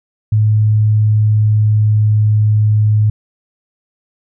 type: tone with pitch glide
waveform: sine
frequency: 107.4 to 106.66 Hz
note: A2 to G#2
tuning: -41 to +47 cents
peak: -8 dBFS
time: 0.32-3.1 s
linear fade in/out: 5 ms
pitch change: -12 cents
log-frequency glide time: 0.46-2.18 s
effects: none